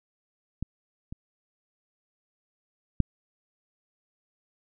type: clicks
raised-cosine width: 5 ms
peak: -18 / -25 / -8 dBFS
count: 3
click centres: 0.626 / 1.125 / 3.003 s
effects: none